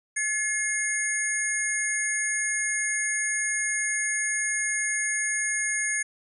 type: tone cluster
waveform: sine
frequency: 1707 / 2141 / 6580 / 9350 Hz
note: G#6 / C7 / G#8 / D9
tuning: +47 / +39 / -17 / -9 cents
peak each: -30 dBFS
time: 0.16-6.03 s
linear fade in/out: 10 ms
effects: none

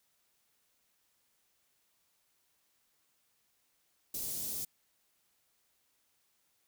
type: band-stop noise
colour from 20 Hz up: white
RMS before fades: -38 dBFS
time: 4.14-4.65 s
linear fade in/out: 5 ms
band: 390 to 5800 Hz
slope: 12 dB/octave
effects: white hiss -75 dBFS RMS until 6.67 s

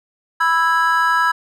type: chord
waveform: triangle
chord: E major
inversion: second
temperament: just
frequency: 988.9 / 1318.5 / 1648.1 Hz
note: B5 / E6 / G#6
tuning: +2 / 0 / -14 cents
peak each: -16 dBFS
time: 0.4-1.32 s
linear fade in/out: 10 ms
effects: none

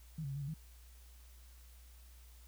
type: tone with pitch steps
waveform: sine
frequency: 158.1 / 138.1 / 136.7 / 144 / 137.4 / 157.8 Hz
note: D#3 / C#3 / C#3 / D3 / C#3 / D#3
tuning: +28 / -6 / -24 / -34 / -15 / +25 cents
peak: -38 dBFS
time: 0.18-0.54 s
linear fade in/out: 5 ms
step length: 60 ms
effects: added 60 Hz sine -55 dBFS peak until 2.47 s + white hiss -65 dBFS RMS until 2.47 s

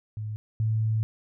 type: tone pair in turn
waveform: sine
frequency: 107.3 / 110 Hz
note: A2 / A2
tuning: -43 / 0 cents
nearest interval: unison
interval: 43 cents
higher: second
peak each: -30 / -22 dBFS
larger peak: second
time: 0.17-0.36 / 0.6-1.03 s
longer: second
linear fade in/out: 0 ms
effects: none

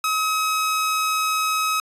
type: tone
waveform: sawtooth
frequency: 1275 Hz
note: D#6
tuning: 42 cents sharp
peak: -16 dBFS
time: 0.04-1.8 s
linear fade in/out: 2 ms
effects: resampled to 32000 Hz

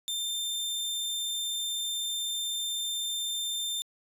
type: tone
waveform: sawtooth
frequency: 3588 Hz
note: A7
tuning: 33 cents sharp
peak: -27 dBFS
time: 0.08-3.82 s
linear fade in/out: 0 ms
effects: resampled to 32000 Hz

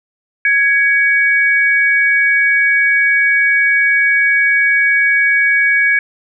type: tone pair together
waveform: sine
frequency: 1661.2 / 2255 Hz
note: G#6 / C#7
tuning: 0 / +29 cents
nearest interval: perfect fourth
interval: 529 cents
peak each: -12 dBFS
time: 0.45-5.99 s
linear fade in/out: 2 ms
effects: none

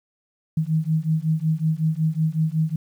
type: beating tone pair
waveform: sine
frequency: 155.8 / 161.2 Hz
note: D#3 / E3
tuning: +3 / -38 cents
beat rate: 5.4 Hz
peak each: -22 dBFS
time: 0.57-2.76 s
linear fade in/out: 5 ms
effects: 9-bit

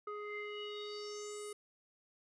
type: tone with low-pass filter sweep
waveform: square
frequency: 416.9 Hz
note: G#4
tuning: 7 cents sharp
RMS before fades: -44 dBFS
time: 0.07-1.53 s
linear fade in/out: 5 ms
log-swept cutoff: 1400 to 10000 Hz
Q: 6.1
effects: none

